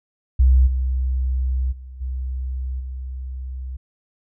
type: tone with level steps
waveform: sine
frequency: 64.3 Hz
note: C2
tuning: 30 cents flat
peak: -10 / -18 / -34 / -23 / -27 dBFS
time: 0.39-3.77 s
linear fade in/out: 10 ms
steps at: 0.66 / 1.71 / 2 / 2.79 s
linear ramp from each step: 20 ms
effects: none